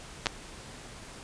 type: clicks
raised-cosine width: 0.2 ms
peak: -10 / -7 dBFS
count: 2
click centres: 0.259 / 0.268 s
effects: pink hiss -46 dBFS RMS until 1.23 s + resampled to 22050 Hz